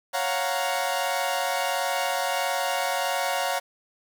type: chord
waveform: sawtooth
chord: Gb major seventh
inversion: second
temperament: equal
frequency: 554.4 / 698.5 / 740 / 932.3 Hz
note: Db5 / F5 / Gb5 / Bb5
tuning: 0 / 0 / 0 / 0 cents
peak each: -26 / -26 / -26 / -27 dBFS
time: 0.13-3.6 s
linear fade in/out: 20 ms
effects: 8-bit

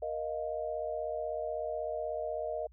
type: chord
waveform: sine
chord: Bb suspended fourth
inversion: none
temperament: equal with one note detuned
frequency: 468.9 / 622.3 / 698.5 Hz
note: Bb4 / Eb5 / F5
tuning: +10 / 0 / 0 cents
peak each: -39 / -35 / -40 dBFS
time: 0.02-2.67 s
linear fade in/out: 5 ms
effects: added 60 Hz sine -55 dBFS peak until 2.72 s

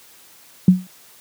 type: tone with exponential decay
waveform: sine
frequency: 183.6 Hz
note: F#3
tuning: 13 cents flat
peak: -3 dBFS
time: 0.68-0.87 s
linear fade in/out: 2 ms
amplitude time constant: 40 ms
effects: white hiss -48 dBFS RMS until 1.2 s + high-pass 100 Hz 12 dB/octave

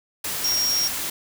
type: tone in noise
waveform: sine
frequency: 5590 Hz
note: F8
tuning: 1 cent sharp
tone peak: -20 dBFS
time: 0.44-0.88 s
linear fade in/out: 5 ms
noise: white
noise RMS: -28 dBFS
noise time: 0.24-1.1 s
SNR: +5 dB
effects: none

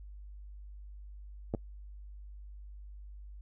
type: clicks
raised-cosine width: 2 ms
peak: -20 dBFS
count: 2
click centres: 1.539 / 1.548 s
effects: noise-tail reverb RT60 0.1 s tail -26 dB re dry + added 50 Hz sine -45 dBFS peak until 3.41 s

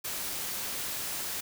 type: noise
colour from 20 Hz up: white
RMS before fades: -35 dBFS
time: 0.04-1.41 s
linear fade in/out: 10 ms
effects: none

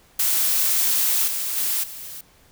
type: noise with level steps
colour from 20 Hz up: blue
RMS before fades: -20 / -26 / -23 / -36 dBFS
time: 0.19-2.21 s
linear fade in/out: 5 ms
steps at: 1.27 / 1.56 / 1.83 s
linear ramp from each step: 10 ms
effects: pink hiss -55 dBFS RMS until 2.51 s

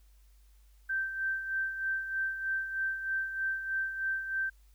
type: tone with tremolo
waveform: sine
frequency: 1560 Hz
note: G6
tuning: 9 cents flat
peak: -28 dBFS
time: 0.89-4.5 s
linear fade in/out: 10 ms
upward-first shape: sine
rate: 3.2 Hz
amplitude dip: 60%
effects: added 50 Hz sine -57 dBFS peak until 4.74 s + white hiss -71 dBFS RMS until 4.74 s

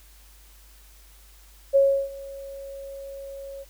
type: tone with ADSR envelope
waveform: sine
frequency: 550 Hz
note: C#5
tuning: 14 cents flat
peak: -13 dBFS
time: 1.73-3.65 s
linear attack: 27 ms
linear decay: 330 ms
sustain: -22 dB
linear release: 33 ms
effects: added 50 Hz sine -50 dBFS peak until 3.69 s + white hiss -55 dBFS RMS until 3.69 s

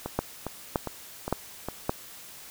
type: two click trains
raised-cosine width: 1 ms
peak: -10 / -17 dBFS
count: 4 / 5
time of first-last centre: 0.19-1.895 / 0.06-1.686 s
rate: 1.76 / 2.46 Hz
effects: white hiss -46 dBFS RMS until 2.5 s

